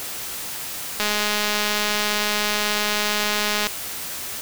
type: click train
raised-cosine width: 0.2 ms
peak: -5 dBFS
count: 559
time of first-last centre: 1-3.67 s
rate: 209 Hz
effects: white hiss -31 dBFS RMS until 4.41 s